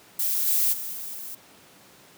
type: noise with level steps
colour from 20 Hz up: violet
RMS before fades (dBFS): -25 / -22 / -33 / -35 / -37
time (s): 0.19-1.35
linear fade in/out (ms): 5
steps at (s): 0.46 / 0.72 / 0.92 / 1.13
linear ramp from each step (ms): 20
effects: pink hiss -52 dBFS RMS until 2.17 s + high-pass 150 Hz 12 dB/octave

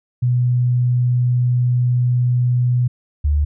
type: tone pair in turn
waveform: sine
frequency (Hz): 123.47 / 73.58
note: B2 / D2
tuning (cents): 0 / +4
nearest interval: major sixth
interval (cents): 896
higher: first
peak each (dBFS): -13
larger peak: neither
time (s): 0.22-2.88 / 3.24-3.45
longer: first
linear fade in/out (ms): 10
effects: none

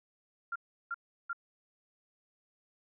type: tone bursts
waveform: sine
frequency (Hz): 1388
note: F6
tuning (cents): -11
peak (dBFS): -33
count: 3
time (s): 0.52-1.331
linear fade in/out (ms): 5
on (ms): 37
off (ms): 350
effects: none

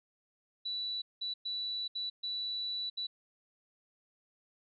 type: tone bursts at uneven times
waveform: sine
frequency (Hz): 3951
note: B7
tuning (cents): 0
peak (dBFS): -34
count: 6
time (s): 0.65-1.02 / 1.21-1.34 / 1.45-1.88 / 1.95-2.1 / 2.23-2.9 / 2.97-3.07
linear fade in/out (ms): 10
effects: none

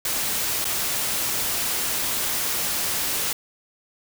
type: noise with dropouts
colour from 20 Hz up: white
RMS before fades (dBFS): -25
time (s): 0.05-3.33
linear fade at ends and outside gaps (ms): 2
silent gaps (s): 0.644-0.652
effects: none

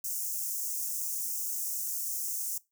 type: high-pass noise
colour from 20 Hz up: white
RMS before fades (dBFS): -34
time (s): 0.04-2.58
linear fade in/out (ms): 5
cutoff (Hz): 5800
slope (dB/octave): 48
effects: noise-tail reverb RT60 0.2 s tail -20 dB re dry

